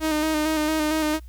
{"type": "tone with vibrato", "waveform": "sawtooth", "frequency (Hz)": 309.6, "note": "D#4", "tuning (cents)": -9, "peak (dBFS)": -17, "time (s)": [0, 1.2], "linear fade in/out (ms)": 50, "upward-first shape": "square", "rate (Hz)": 4.4, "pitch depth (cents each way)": 28, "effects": ["added 60 Hz sine -38 dBFS peak until 1.28 s", "white hiss -62 dBFS RMS until 1.28 s"]}